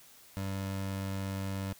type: tone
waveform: 25% pulse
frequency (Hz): 97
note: G2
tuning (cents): -18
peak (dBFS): -30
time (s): 0.37-1.73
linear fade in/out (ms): 0
effects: white hiss -57 dBFS RMS until 1.79 s